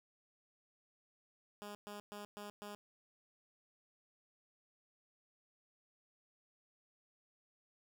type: tone bursts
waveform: 10% pulse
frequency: 206.2 Hz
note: G#3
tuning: 12 cents flat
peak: -38 dBFS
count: 5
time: 1.62-2.75 s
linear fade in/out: 0 ms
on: 130 ms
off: 120 ms
effects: none